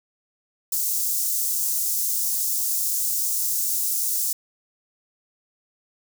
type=high-pass noise; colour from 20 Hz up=white; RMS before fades=-24 dBFS; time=0.72-4.33 s; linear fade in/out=5 ms; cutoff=5900 Hz; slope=24 dB/octave; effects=none